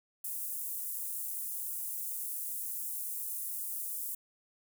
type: high-pass noise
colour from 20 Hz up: pink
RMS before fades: -38 dBFS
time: 0.24-4.15 s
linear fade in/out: 5 ms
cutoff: 10000 Hz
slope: 24 dB/octave
effects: none